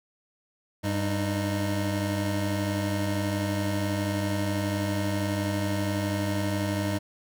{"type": "tone pair together", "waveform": "25% pulse", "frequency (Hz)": [98.5, 307.7], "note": ["G2", "D#4"], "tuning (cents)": [9, -19], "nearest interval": "octave + minor sixth", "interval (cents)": 1972, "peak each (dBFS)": [-24, -26], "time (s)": [0.83, 6.99], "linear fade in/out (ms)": 20, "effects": []}